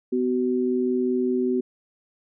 sine tone pair together, 251 / 376.1 Hz, B3 / F#4, +28 / +28 cents, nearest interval perfect fifth, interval 700 cents, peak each -23 dBFS, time 0.12-1.61 s, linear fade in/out 10 ms, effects none

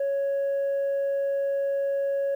sine tone, 555 Hz, C#5, 2 cents sharp, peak -21 dBFS, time 0-2.35 s, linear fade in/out 5 ms, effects tanh soft clip ceiling -22 dBFS + 10-bit

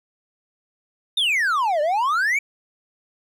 triangle exponential two-way sweep, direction down then up, 3752 to 576 to 2347 Hz, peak -16 dBFS, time 1.17-2.39 s, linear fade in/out 5 ms, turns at 1.81 s, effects none

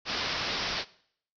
white low-pass noise, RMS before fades -32 dBFS, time 0.05-0.85 s, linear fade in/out 50 ms, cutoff 5500 Hz, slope 96 dB/octave, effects noise-tail reverb RT60 0.6 s tail -19 dB re dry

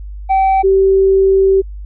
triangle / sine tone pair in turn, 770 / 386.1 Hz, G5 / G4, -31 / -26 cents, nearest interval octave, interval 1195 cents, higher first, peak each -7 dBFS, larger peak neither, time 0.29-0.63 / 0.63-1.62 s, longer second, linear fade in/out 20 ms, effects added 50 Hz sine -25 dBFS peak until 1.85 s + resampled to 8000 Hz

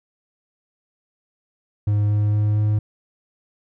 triangle tone with pitch steps, 103.83 / 104.49 / 105.16 / 105.83 Hz, G#2 / G#2 / G#2 / G#2, 0 / +11 / +22 / +33 cents, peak -14 dBFS, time 1.87-2.79 s, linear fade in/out 5 ms, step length 230 ms, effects none

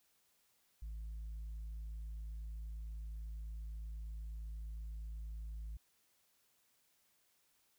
sine tone, 54.2 Hz, A1, 25 cents flat, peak -40 dBFS, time 0.82-5.77 s, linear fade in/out 5 ms, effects tanh soft clip ceiling -41 dBFS + white hiss -75 dBFS RMS until 7.78 s

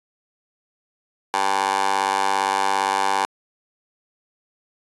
15% pulse tone with high-pass filter, 97.5 Hz, G2, 9 cents flat, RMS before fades -21 dBFS, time 1.34-3.25 s, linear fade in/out 0 ms, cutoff 780 Hz, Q 3.5, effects resampled to 24000 Hz

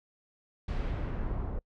brown noise with low-pass filter sweep, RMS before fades -33 dBFS, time 0.68-1.59 s, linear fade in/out 5 ms, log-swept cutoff 4200 to 870 Hz, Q 0.89, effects noise-tail reverb RT60 0.1 s tail -26 dB re dry

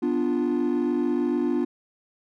triangle chord, B diminished, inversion none, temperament equal, 246.9 / 293.7 / 349.2 Hz, B3 / D4 / F4, 0 / 0 / 0 cents, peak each -23 dBFS, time 0.02-1.65 s, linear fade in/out 10 ms, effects tanh soft clip ceiling -15 dBFS

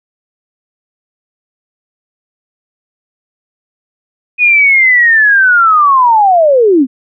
sine linear sweep, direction down, 2489 to 239.5 Hz, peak -4 dBFS, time 4.38-6.87 s, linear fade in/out 50 ms, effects none

